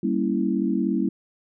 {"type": "chord", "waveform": "sine", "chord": "G diminished seventh", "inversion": "none", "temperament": "equal", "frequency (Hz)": [196, 233.1, 277.2, 329.6], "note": ["G3", "Bb3", "Db4", "Fb4"], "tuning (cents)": [0, 0, 0, 0], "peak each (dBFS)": [-25, -26, -27, -26], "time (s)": [0.03, 1.09], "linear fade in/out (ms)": 5, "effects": []}